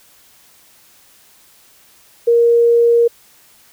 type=tone; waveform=sine; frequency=469.5 Hz; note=A#4; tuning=12 cents sharp; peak=-8 dBFS; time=2.27-3.08 s; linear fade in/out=10 ms; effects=white hiss -49 dBFS RMS until 3.72 s